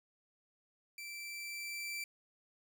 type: tone with level ramp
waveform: sawtooth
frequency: 2337 Hz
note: D7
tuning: 9 cents flat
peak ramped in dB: -41 to -35 dBFS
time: 0.98-2.04 s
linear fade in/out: 2 ms
effects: none